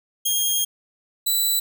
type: tone pair in turn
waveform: 10% pulse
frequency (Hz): 3242 / 3972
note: G#7 / B7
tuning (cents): -42 / +9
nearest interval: major third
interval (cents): 351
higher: second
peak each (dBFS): -11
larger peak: neither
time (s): 0.25-0.65 / 1.26-1.6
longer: first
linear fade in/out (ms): 10
effects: none